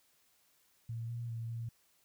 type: tone with pitch steps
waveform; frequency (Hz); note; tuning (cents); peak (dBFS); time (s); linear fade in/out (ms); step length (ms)
sine; 115 / 118.2 / 114.8 / 115.9; A#2 / A#2 / A#2 / A#2; -23 / +24 / -26 / -10; -37; 0.89-1.69; 5; 200
effects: white hiss -71 dBFS RMS until 2.04 s

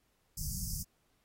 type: band-stop noise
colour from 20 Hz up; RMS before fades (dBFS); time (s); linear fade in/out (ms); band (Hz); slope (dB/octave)
pink; -38; 0.37-0.83; 5; 190 to 4900; 96
effects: pink hiss -75 dBFS RMS until 1.24 s + AAC 48 kbps

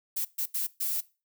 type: noise bursts at uneven times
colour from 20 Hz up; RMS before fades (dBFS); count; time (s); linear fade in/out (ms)
violet; -30; 4; 0.16-0.25 / 0.38-0.46 / 0.54-0.67 / 0.8-1.01; 10
effects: noise-tail reverb RT60 0.3 s tail -20 dB re dry

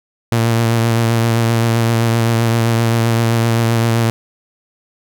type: tone with vibrato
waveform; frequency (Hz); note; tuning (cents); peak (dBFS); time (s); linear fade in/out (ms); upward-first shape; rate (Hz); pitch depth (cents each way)
sawtooth; 115.3; A#2; -19; -8; 0.32-4.1; 0; triangle; 7.7; 32
effects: none

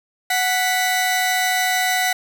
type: tone pair together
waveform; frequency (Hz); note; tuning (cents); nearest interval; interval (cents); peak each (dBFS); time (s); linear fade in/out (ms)
sawtooth; 740 / 1975.5; F#5 / B6; 0 / 0; octave + perfect fourth; 1700; -16 / -17; 0.3-2.13; 5
effects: 7-bit

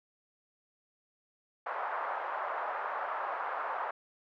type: band-pass noise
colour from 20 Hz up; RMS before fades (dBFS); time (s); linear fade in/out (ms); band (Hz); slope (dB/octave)
white; -36; 1.66-3.91; 5; 620 to 1300; 24
effects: none

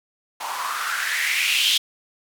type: noise with band-pass filter sweep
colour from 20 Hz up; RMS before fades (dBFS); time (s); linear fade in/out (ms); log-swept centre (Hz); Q
blue; -23; 0.4-1.78; 10; 850 to 3400; 5.3
effects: none

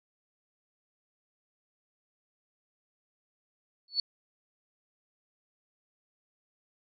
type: tone with exponential growth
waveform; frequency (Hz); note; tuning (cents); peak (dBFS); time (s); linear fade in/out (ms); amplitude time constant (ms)
sine; 4435; C#8; 0; -21; 3.88-4; 2; 24
effects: none

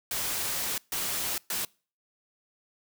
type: noise bursts at uneven times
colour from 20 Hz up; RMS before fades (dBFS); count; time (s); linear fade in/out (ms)
white; -31; 3; 0.11-0.78 / 0.92-1.38 / 1.5-1.65; 2
effects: noise-tail reverb RT60 0.4 s tail -26 dB re dry

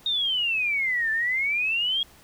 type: exponential two-way sweep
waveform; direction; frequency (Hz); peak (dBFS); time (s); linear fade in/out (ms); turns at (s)
sine; down then up; 3729 to 1750 to 3303; -22; 0.06-2.03; 2; 1.11
effects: pink hiss -53 dBFS RMS until 2.23 s

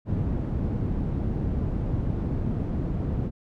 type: low-pass noise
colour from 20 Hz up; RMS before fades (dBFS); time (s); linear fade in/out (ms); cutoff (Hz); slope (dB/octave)
white; -27; 0.05-3.31; 50; 170; 12
effects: none

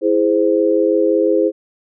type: chord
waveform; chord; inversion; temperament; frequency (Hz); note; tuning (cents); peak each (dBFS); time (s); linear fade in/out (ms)
sine; E augmented; none; equal with one note detuned; 329.6 / 415.3 / 518.7; E4 / G#4 / B#4; 0 / 0 / -15; -16; 0.01-1.52; 50
effects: none

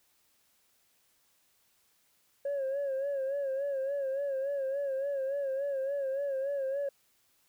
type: tone with vibrato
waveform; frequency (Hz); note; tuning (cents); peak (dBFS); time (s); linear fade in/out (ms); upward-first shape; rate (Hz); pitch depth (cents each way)
sine; 549; C#5; -17; -28; 2.45-6.89; 5; sine; 3.5; 66
effects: tanh soft clip ceiling -28 dBFS + white hiss -70 dBFS RMS until 7.48 s

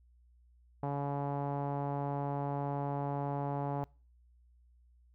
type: tone with low-pass filter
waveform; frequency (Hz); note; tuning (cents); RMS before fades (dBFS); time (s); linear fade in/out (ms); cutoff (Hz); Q
sawtooth; 141.7; C#3; +38; -35; 0.83-3.84; 0; 840; 3.3
effects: noise-tail reverb RT60 0.4 s tail -26 dB re dry + added 60 Hz sine -61 dBFS peak until 5.14 s

